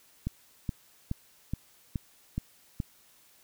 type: click train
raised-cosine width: 5 ms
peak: -18 dBFS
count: 7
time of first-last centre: 0.27-2.802 s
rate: 2.37 Hz
effects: white hiss -61 dBFS RMS until 3.43 s